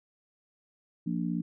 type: harmonic tone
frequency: 58.27 Hz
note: A#1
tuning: in tune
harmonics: 3 / 4 / 5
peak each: -31 / -33 / -35 dBFS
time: 1.06-1.42 s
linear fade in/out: 10 ms
effects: none